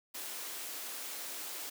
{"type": "high-pass noise", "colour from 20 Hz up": "white", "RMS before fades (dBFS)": -42, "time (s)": [0.14, 1.7], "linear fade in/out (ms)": 10, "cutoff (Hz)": 260, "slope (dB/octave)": 24, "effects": []}